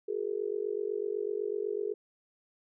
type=tone with amplitude modulation; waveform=sine; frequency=415.3 Hz; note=G#4; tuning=in tune; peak=-26 dBFS; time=0.08-1.94 s; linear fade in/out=10 ms; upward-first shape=sine; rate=48 Hz; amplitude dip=100%; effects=none